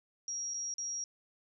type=tone with dropouts; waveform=sine; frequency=5660 Hz; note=F8; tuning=22 cents sharp; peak=-35 dBFS; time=0.28-1.04 s; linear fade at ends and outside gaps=1 ms; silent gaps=0.538-0.542 / 0.74-0.782 s; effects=none